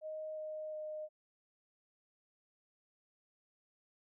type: tone with pitch steps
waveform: sine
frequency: 623 / 619.1 / 615.1 Hz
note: D#5 / D#5 / D#5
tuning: +2 / -9 / -20 cents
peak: -40 dBFS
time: 0.01-1.09 s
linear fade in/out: 50 ms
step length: 360 ms
effects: none